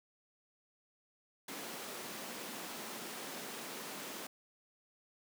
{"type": "high-pass noise", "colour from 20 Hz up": "pink", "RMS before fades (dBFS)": -45, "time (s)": [1.48, 4.27], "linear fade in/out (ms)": 5, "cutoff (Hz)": 200, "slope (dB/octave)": 24, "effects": []}